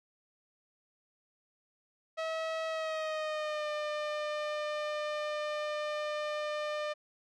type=tone with pitch glide; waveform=sawtooth; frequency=644 to 600.9 Hz; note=E5 to D5; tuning=-41 to +40 cents; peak=-29 dBFS; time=2.17-6.94 s; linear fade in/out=20 ms; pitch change=-119 cents; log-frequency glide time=2.67-3.68 s; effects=low-pass 4000 Hz 12 dB/octave